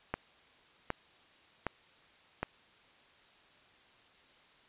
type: click train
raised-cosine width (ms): 0.5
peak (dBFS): -17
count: 4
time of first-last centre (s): 0.14-2.43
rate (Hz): 1.31
effects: white hiss -62 dBFS RMS until 4.68 s + resampled to 8000 Hz